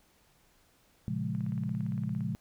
sine chord, Bb minor seventh, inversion none, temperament equal, 116.54 / 138.59 / 174.61 / 207.7 Hz, Bb2 / Db3 / F3 / Ab3, 0 / 0 / 0 / 0 cents, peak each -36 dBFS, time 1.08-2.35 s, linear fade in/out 0 ms
click train, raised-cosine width 0.5 ms, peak -39 dBFS, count 16, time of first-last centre 1.35-2.207 s, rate 17.5 Hz
effects pink hiss -66 dBFS RMS until 2.4 s

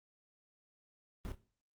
brown noise with echo, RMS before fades -41 dBFS, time 1.25-1.32 s, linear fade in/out 0 ms, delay 27 ms, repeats 1, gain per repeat -10 dB, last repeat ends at 1.347 s, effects noise-tail reverb RT60 0.4 s tail -17 dB re dry + Opus 32 kbps

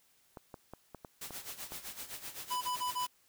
clicks, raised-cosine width 1 ms, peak -31 dBFS, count 7, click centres 0.372 / 0.542 / 0.736 / 0.947 / 1.048 / 1.307 / 1.721 s
white noise with tremolo, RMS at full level -42 dBFS, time 1.21-3.07 s, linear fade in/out 5 ms, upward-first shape sine, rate 7.8 Hz, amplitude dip 75%
square tone bursts, 995 Hz, B5, 13 cents sharp, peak -33 dBFS, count 4, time 2.5-3.067 s, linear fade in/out 20 ms, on 120 ms, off 29 ms
effects white hiss -69 dBFS RMS until 3.28 s

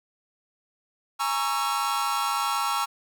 45% pulse chord, A# half-diminished seventh, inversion third, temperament equal with one note detuned, 830.6 / 932.3 / 1108.7 / 1341.6 Hz, G#5 / A#5 / C#6 / E6, 0 / 0 / 0 / +30 cents, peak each -31 / -31 / -29 / -29 dBFS, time 1.19-2.86 s, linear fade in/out 20 ms, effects none

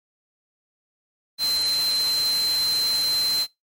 sine tone in noise, 4100 Hz, C8, 36 cents flat, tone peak -20 dBFS, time 1.38-3.47 s, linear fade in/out 50 ms, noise white, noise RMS -31 dBFS, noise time 1.38-3.47 s, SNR +8 dB, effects noise-tail reverb RT60 0.2 s tail -24 dB re dry + MP3 64 kbps

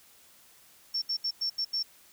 sine tone bursts at uneven times, 5440 Hz, F8, 46 cents flat, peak -27 dBFS, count 6, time 0.94-1.02 / 1.09-1.17 / 1.24-1.31 / 1.41-1.5 / 1.58-1.65 / 1.73-1.83 s, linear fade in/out 10 ms, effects white hiss -58 dBFS RMS until 2.12 s

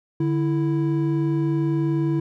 triangle tone pair together, 146.83 / 329.6 Hz, D3 / E4, 0 / 0 cents, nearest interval octave + major second, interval 1400 cents, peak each -20 / -20 dBFS, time 0.2-2.2 s, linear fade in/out 5 ms, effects none

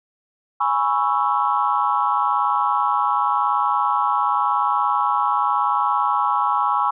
sine chord, C# minor seventh, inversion second, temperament equal, 830.6 / 987.8 / 1108.7 / 1318.5 Hz, G#5 / B5 / C#6 / E6, 0 / 0 / 0 / 0 cents, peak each -22 / -22 / -21 / -23 dBFS, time 0.6-6.91 s, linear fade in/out 10 ms, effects tanh soft clip ceiling -6 dBFS

